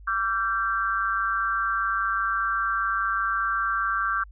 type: tone cluster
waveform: sine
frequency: 1157 / 1363 / 1568 Hz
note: D6 / F6 / G6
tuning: -26 / -43 / 0 cents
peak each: -27 dBFS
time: 0.07-4.24 s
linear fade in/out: 10 ms
effects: added 50 Hz sine -43 dBFS peak until 4.31 s